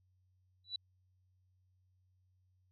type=tone with exponential growth; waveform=sine; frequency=3951 Hz; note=B7; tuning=in tune; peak=-33 dBFS; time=0.64-0.76 s; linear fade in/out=5 ms; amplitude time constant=26 ms; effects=added 92 Hz sine -70 dBFS peak until 2.71 s